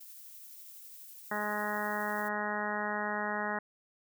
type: noise with tremolo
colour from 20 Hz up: violet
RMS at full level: -49 dBFS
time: 0-2.29 s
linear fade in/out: 10 ms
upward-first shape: triangle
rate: 12 Hz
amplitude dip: 25%
type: harmonic tone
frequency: 209.1 Hz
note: G#3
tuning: 12 cents sharp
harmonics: 1 / 2 / 3 / 4 / 5 / 6 / 7 / 8 / 9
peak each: -40 / -42 / -40 / -38 / -41 / -42 / -41 / -41 / -39 dBFS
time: 1.31-3.59 s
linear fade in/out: 5 ms
effects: none